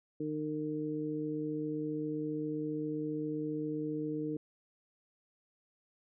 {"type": "harmonic tone", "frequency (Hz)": 152.5, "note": "D#3", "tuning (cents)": -34, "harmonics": [1, 2, 3], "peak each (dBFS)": [-42, -35, -39], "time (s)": [0.2, 4.37], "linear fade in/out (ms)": 5, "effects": []}